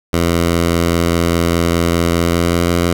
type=tone with pitch glide; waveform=10% pulse; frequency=84.9 to 86.43 Hz; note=F2 to F2; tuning=-48 to -17 cents; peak=-4 dBFS; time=0.13-2.93 s; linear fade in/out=5 ms; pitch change=+31 cents; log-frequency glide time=2.19-2.7 s; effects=none